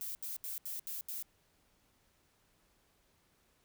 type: noise bursts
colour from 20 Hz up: violet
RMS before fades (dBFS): -41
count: 6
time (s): 0.01-1.225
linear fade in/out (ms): 0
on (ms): 140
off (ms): 75
effects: pink hiss -72 dBFS RMS until 3.64 s